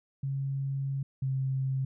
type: tone pair in turn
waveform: sine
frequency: 136.8 / 133.21 Hz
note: C#3 / C3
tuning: -23 / +31 cents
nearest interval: unison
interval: 46 cents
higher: first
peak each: -29 / -27 dBFS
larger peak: second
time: 0.23-1.03 / 1.22-1.85 s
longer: first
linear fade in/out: 5 ms
effects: none